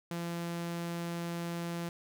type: tone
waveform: sawtooth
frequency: 170.6 Hz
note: F3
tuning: 40 cents flat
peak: -31 dBFS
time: 0.11-1.89 s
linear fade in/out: 2 ms
effects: none